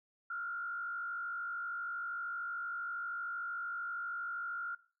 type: tone with frequency modulation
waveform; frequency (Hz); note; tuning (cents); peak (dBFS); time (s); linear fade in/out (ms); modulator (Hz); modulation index
sine; 1396.9; F6; 0; -37; 0.3-4.75; 5; 52.9; 0.86
effects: noise-tail reverb RT60 0.4 s tail -20 dB re dry